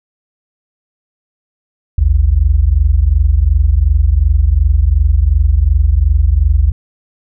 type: tone pair together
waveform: sine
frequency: 55.04 / 77.78 Hz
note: A1 / D#2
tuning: +1 / 0 cents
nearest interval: tritone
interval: 599 cents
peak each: -10 dBFS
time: 1.98-6.72 s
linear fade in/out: 5 ms
effects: none